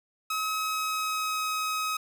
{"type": "tone with pitch glide", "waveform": "sawtooth", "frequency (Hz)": [1278, 1268.4], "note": ["D#6", "D#6"], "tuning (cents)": [46, 33], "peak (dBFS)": -24, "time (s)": [0.3, 1.97], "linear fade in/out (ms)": 5, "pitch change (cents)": -13, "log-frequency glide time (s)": [0.52, 1.46], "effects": []}